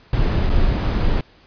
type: noise with dropouts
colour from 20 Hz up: brown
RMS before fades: -17 dBFS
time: 0.13-1.21 s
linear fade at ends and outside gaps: 2 ms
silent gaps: 0.494-0.499 s
effects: pink hiss -51 dBFS RMS until 1.46 s + resampled to 11025 Hz